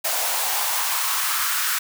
white noise with high-pass filter sweep, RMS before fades -23 dBFS, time 0.04-1.79 s, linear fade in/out 10 ms, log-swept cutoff 660 to 1400 Hz, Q 3, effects none

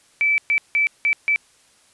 sine tone bursts at uneven times, 2314 Hz, D7, 26 cents flat, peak -15 dBFS, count 5, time 0.21-0.38 / 0.5-0.58 / 0.75-0.87 / 1.05-1.13 / 1.28-1.36 s, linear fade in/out 0 ms, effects white hiss -56 dBFS RMS until 1.93 s + resampled to 24000 Hz

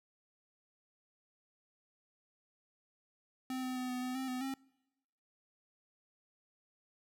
square tone with pitch steps, 258.2 / 255.5 / 253.1 / 250.7 / 253.3 / 262.8 / 253.2 / 267.8 Hz, C4 / C4 / B3 / B3 / B3 / C4 / B3 / C4, -23 / -41 / +43 / +26 / +44 / +8 / +43 / +40 cents, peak -37 dBFS, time 3.5-4.54 s, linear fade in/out 2 ms, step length 130 ms, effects noise-tail reverb RT60 1.0 s tail -26 dB re dry

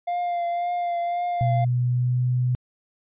triangle tone with vibrato, 698.5 Hz, F5, in tune, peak -21 dBFS, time 0.07-1.65 s, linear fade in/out 10 ms, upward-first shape triangle, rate 1.9 Hz, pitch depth 26 cents each way
sine tone with pitch glide, 123.47 to 125.05 Hz, B2 to B2, 0 to +22 cents, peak -19 dBFS, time 1.41-2.55 s, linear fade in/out 0 ms, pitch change +22 cents, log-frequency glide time 1.88-2.22 s
effects resampled to 8000 Hz

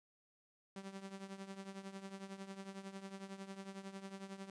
sawtooth tone with tremolo, 194.4 Hz, G3, 14 cents flat, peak -40 dBFS, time 0.76-4.5 s, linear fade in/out 2 ms, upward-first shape triangle, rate 11 Hz, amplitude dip 80%, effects resampled to 22050 Hz + 12-bit

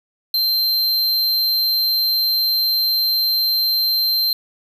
square tone, 4136 Hz, C8, 21 cents flat, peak -16 dBFS, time 0.34-4.33 s, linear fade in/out 2 ms, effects none

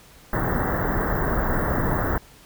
pink band-stop noise, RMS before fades -23 dBFS, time 0.33-2.18 s, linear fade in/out 2 ms, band 1900 to 16000 Hz, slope 96 dB/octave, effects pink hiss -50 dBFS RMS until 2.45 s

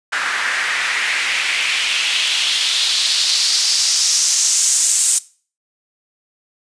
white noise with band-pass filter sweep, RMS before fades -17 dBFS, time 0.12-5.19 s, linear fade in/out 10 ms, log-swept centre 1500 to 8100 Hz, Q 2.6, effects noise-tail reverb RT60 0.4 s tail -20 dB re dry + resampled to 22050 Hz

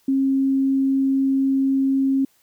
sine tone, 269.6 Hz, C#4, 48 cents flat, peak -16 dBFS, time 0.08-2.25 s, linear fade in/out 5 ms, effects white hiss -61 dBFS RMS until 2.42 s

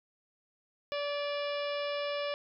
harmonic tone with a mistuned harmonic, 577 Hz, D5, 31 cents flat, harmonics 1 / 2 / 3 / 4 / 5 / 6 / 7 / 8 / 9, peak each -33 / -41 / -45 / -43 / -44 / -47 / -50 / -53 / -49 dBFS, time 0.92-2.34 s, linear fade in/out 0 ms, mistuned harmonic 4, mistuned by +45 cents, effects none

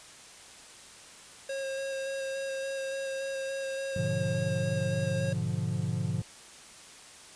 square tone with vibrato, 540 Hz, C#5, 45 cents flat, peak -33 dBFS, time 1.49-5.33 s, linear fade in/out 5 ms, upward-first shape square, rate 3.5 Hz, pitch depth 10 cents each way
triangle chord, G# diminished seventh, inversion none, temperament equal, 103.83 / 123.47 / 146.83 / 174.61 Hz, G#2 / B2 / D3 / F3, 0 / 0 / 0 / 0 cents, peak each -32 dBFS, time 3.96-6.22 s, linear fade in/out 5 ms
effects white hiss -50 dBFS RMS until 7.35 s + resampled to 22050 Hz

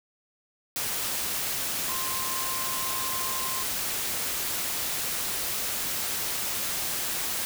sine tone in noise, 1051 Hz, C6, 7 cents sharp, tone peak -35 dBFS, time 1.89-3.63 s, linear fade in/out 0 ms, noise white, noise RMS -30 dBFS, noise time 0.76-7.45 s, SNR -8 dB, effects none

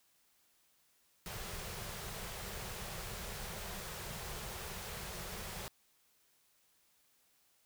pink band-stop noise, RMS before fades -44 dBFS, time 1.26-5.68 s, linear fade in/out 0 ms, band 220 to 350 Hz, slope 96 dB/octave, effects white hiss -72 dBFS RMS until 7.65 s

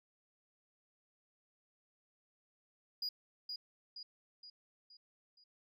sine tone with echo, 4888 Hz, D#8, 32 cents flat, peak -33 dBFS, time 3.02-3.09 s, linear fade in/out 5 ms, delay 470 ms, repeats 5, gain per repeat -6 dB, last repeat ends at 5.44 s, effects tanh soft clip ceiling -35 dBFS

